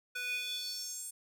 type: tone with high-pass filter sweep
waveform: square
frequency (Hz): 493.9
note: B4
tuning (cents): 0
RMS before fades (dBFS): -39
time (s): 0.15-1.11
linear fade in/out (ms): 10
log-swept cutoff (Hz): 1800 to 9000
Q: 5.1
effects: none